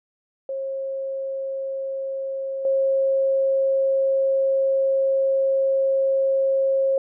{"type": "tone with level steps", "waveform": "sine", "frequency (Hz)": 539, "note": "C#5", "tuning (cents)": -49, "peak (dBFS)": [-25, -17], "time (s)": [0.49, 6.98], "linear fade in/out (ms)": 2, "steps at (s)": 2.65, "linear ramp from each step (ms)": 2, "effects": []}